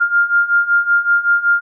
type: beating tone pair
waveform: sine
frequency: 1400 / 1405.3 Hz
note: F6 / F6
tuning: +4 / +10 cents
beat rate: 5.3 Hz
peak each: -16 / -13 dBFS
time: 0-1.61 s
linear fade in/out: 20 ms
effects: none